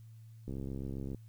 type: click train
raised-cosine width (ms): 3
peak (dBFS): -28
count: 46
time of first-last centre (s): 0.48-1.147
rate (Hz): 67.5
effects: added 112 Hz sine -50 dBFS peak until 1.28 s + white hiss -73 dBFS RMS until 1.28 s